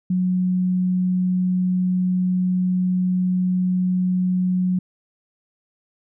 sine tone, 182.8 Hz, F#3, 21 cents flat, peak -17 dBFS, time 0.1-4.79 s, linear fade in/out 5 ms, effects none

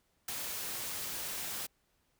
white noise with ADSR envelope, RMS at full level -37 dBFS, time 0.28-1.67 s, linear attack 5 ms, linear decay 22 ms, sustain -2 dB, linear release 15 ms, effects pink hiss -75 dBFS RMS until 2.19 s

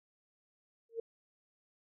sine tone with exponential growth, 457.5 Hz, A#4, 32 cents flat, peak -31 dBFS, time 0.89-1 s, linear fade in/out 5 ms, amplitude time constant 22 ms, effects none

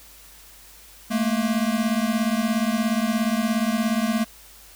square beating tone pair, 215.2 / 232.2 Hz, A3 / A#3, -38 / -7 cents, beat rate 17 Hz, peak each -24 dBFS, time 1.1-4.25 s, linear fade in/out 20 ms, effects added 50 Hz sine -53 dBFS peak until 4.75 s + white hiss -48 dBFS RMS until 4.75 s

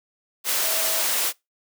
sine tone in noise, 646 Hz, E5, 35 cents flat, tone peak -33 dBFS, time 0.6-1.04 s, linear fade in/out 50 ms, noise white, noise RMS -23 dBFS, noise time 0.44-1.33 s, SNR -13 dB, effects noise-tail reverb RT60 0.2 s tail -24 dB re dry + high-pass 400 Hz 12 dB/octave

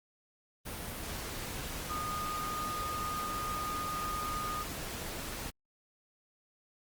sine tone in noise, 1230 Hz, D#6, 20 cents flat, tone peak -35 dBFS, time 1.89-4.64 s, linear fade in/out 20 ms, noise pink, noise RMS -40 dBFS, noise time 0.65-5.51 s, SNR +2 dB, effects Opus 32 kbps

